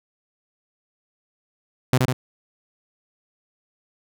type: tone with echo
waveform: sawtooth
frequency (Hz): 127.9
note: C3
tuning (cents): -39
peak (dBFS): -10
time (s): 1.93-1.98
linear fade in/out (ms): 2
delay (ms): 75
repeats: 2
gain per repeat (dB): -3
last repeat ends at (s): 2.13
effects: none